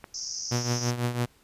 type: click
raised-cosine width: 0.5 ms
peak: -23 dBFS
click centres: 0.042 s
type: band-pass noise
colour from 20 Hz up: pink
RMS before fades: -35 dBFS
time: 0.14-0.91 s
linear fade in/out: 5 ms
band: 5100 to 6300 Hz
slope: 96 dB/octave
type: tone with tremolo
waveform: sawtooth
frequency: 121.2 Hz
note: B2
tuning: 32 cents flat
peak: -19 dBFS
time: 0.51-1.26 s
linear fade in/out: 10 ms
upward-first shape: triangle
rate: 6 Hz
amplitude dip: 75%
effects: pink hiss -61 dBFS RMS until 1.43 s + resampled to 32000 Hz